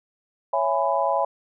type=chord; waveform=sine; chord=C# minor seventh; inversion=none; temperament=just; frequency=554.4 / 665.2 / 831.5 / 997.9 Hz; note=C#5 / E5 / G#5 / B5; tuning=0 / +16 / +2 / +18 cents; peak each=-25 dBFS; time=0.53-1.25 s; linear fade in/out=5 ms; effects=none